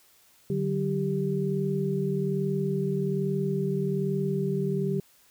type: tone cluster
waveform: sine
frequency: 147.8 / 189 / 394.2 Hz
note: D3 / F#3 / G4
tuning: +11 / +37 / +10 cents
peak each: -29 dBFS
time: 0.5-5 s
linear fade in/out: 2 ms
effects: white hiss -60 dBFS RMS until 5.3 s